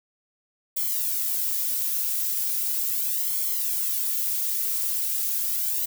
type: noise with flanger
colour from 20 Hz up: violet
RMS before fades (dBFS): -26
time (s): 0.76-5.86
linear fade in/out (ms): 10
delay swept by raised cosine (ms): 0.91 to 3.01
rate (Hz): 0.38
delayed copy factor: +0.8
effects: none